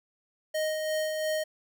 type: tone with tremolo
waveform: square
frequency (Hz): 622.3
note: D#5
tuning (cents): 0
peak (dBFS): -27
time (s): 0.54-1.44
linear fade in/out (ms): 10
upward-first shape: sine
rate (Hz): 2.9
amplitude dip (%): 35
effects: none